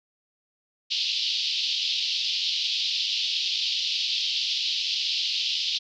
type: band-pass noise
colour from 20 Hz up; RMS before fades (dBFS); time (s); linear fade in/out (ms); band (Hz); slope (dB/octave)
pink; -27; 0.9-5.79; 20; 2900 to 5000; 48
effects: none